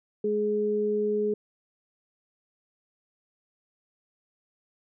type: tone pair together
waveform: sine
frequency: 210 / 420 Hz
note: G#3 / G#4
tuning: +19 / +19 cents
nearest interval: octave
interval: 1200 cents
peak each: -31 / -24 dBFS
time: 0.24-1.34 s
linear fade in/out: 5 ms
effects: none